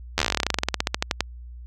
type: slowing click train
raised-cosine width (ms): 0.2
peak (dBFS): -3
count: 27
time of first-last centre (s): 0.18-1.207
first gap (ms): 11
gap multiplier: 1.09
effects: added 60 Hz sine -37 dBFS peak until 1.66 s